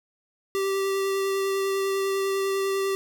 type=tone with vibrato; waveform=square; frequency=390 Hz; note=G4; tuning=9 cents flat; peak=-24 dBFS; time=0.55-2.95 s; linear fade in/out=0 ms; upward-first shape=sine; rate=10 Hz; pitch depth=10 cents each way; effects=none